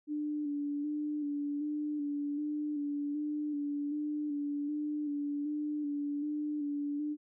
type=tone with vibrato; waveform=sine; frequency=293.7 Hz; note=D4; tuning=in tune; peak=-32 dBFS; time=0.07-7.17 s; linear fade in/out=50 ms; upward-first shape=square; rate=1.3 Hz; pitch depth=27 cents each way; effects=none